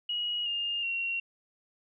sine tone with pitch steps, 2900 / 2821 / 2744 Hz, F#7 / F7 / F7, -35 / +17 / -31 cents, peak -29 dBFS, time 0.09-1.2 s, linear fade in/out 5 ms, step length 370 ms, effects none

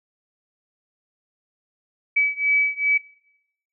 sine beating tone pair, 2287 / 2289.5 Hz, D7 / D7, -47 / -45 cents, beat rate 2.5 Hz, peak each -20 / -21 dBFS, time 2.16-2.98 s, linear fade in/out 10 ms, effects noise-tail reverb RT60 0.8 s tail -22 dB re dry

